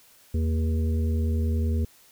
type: harmonic tone with a mistuned harmonic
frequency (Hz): 80.5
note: E2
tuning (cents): -41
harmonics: 1 / 3 / 5 / 6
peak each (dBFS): -22 / -31 / -38 / -41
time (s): 0.34-1.85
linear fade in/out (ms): 5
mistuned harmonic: 3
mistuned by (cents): -75
effects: white hiss -56 dBFS RMS until 2.11 s